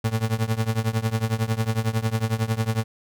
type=tone with tremolo; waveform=35% pulse; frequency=111.8 Hz; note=A2; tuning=28 cents sharp; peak=-16 dBFS; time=0.04-2.84 s; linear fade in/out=5 ms; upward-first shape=triangle; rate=11 Hz; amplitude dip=95%; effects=none